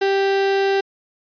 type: tone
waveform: 35% pulse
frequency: 392 Hz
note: G4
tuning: in tune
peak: -14 dBFS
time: 0.01-0.81 s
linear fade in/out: 10 ms
effects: resampled to 11025 Hz